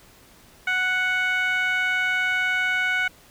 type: tone with band-pass filter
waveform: 15% pulse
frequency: 740 Hz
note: F#5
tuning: in tune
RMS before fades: -23 dBFS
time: 0.67-3.08 s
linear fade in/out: 5 ms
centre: 1800 Hz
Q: 3.5
effects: pink hiss -52 dBFS RMS until 3.3 s